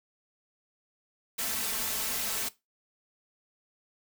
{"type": "noise with comb filter", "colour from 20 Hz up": "white", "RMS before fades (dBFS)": -32, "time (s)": [1.38, 2.49], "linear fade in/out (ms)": 10, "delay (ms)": 4.5, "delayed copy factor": 0.6, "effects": ["noise-tail reverb RT60 0.2 s tail -17 dB re dry"]}